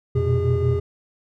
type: tone cluster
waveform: triangle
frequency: 87.7 / 120.5 / 126.1 / 406.7 Hz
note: F2 / B2 / B2 / G#4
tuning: +8 / -42 / +36 / -36 cents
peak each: -21 dBFS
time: 0.15-0.8 s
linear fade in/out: 10 ms
effects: none